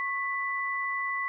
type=tone pair together; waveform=sine; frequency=1098 / 1986 Hz; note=C#6 / B6; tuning=-17 / +9 cents; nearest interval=minor seventh; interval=1026 cents; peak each=-32 / -30 dBFS; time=0-1.28 s; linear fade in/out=0 ms; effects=none